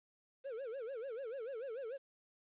triangle tone with vibrato, 493.9 Hz, B4, in tune, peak -39 dBFS, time 0.44-1.98 s, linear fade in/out 20 ms, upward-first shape sine, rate 6.8 Hz, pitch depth 220 cents each way, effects resampled to 8000 Hz + 12-bit

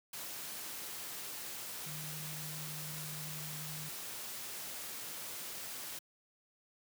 sine tone in noise, 152.7 Hz, D#3, 32 cents flat, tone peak -45 dBFS, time 1.86-3.89 s, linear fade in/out 5 ms, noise white, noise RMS -44 dBFS, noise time 0.13-5.99 s, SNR -4 dB, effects high-pass 100 Hz 12 dB/octave

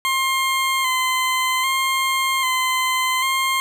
20% pulse tone with vibrato, 1046.5 Hz, C6, in tune, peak -13 dBFS, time 0.05-3.6 s, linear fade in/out 0 ms, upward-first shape square, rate 0.63 Hz, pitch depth 27 cents each way, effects none

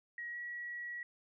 sine tone with pitch glide, 1900 to 1923.2 Hz, A#6 to B6, +33 to -46 cents, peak -40 dBFS, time 0.18-1.03 s, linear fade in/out 2 ms, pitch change +21 cents, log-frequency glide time 0.31-0.36 s, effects none

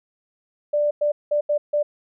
sine tone bursts at uneven times, 590 Hz, D5, 8 cents sharp, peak -17 dBFS, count 5, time 0.73-0.91 / 1.01-1.12 / 1.31-1.41 / 1.49-1.58 / 1.73-1.83 s, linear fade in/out 10 ms, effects none

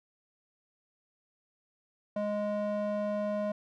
square tone with band-pass filter, 207.7 Hz, G#3, in tune, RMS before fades -32 dBFS, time 2.16-3.52 s, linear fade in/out 5 ms, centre 550 Hz, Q 2.2, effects none

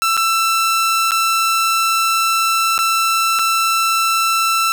sawtooth tone with dropouts, 1334 Hz, E6, 20 cents sharp, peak -10 dBFS, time 0.02-4.72 s, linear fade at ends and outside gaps 0 ms, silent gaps 0.168-0.175 / 1.109-1.118 / 2.779-2.789 / 3.389-3.393 s, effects none

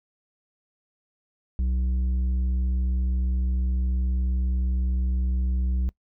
sine tone with tanh clipping, 62.9 Hz, B1, 32 cents sharp, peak -23 dBFS, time 1.59-5.89 s, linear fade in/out 0 ms, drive 7 dB, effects noise-tail reverb RT60 0.1 s tail -22 dB re dry

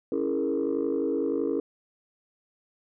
sine chord, A# half-diminished seventh, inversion first, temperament equal, 277.2 / 329.6 / 415.3 / 466.2 Hz, C#4 / E4 / G#4 / A#4, 0 / 0 / 0 / 0 cents, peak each -29 dBFS, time 0.12-1.6 s, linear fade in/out 2 ms, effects tanh soft clip ceiling -18 dBFS

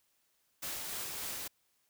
white noise with tremolo, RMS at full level -39 dBFS, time 0.62-1.48 s, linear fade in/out 10 ms, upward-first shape sine, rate 3.5 Hz, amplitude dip 25%, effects white hiss -75 dBFS RMS until 1.89 s

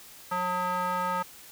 square tone with band-pass filter, 180.6 Hz, F#3, 42 cents flat, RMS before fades -29 dBFS, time 0.31-1.23 s, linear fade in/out 10 ms, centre 1100 Hz, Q 4.4, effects white hiss -49 dBFS RMS until 1.51 s

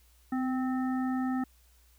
harmonic tone with a mistuned harmonic, 260 Hz, C4, 11 cents flat, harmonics 1 / 3 / 5 / 7, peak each -28 / -38 / -42 / -45 dBFS, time 0.32-1.44 s, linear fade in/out 5 ms, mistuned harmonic 1, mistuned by -20 cents, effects added 60 Hz sine -60 dBFS peak until 1.98 s + white hiss -66 dBFS RMS until 1.98 s

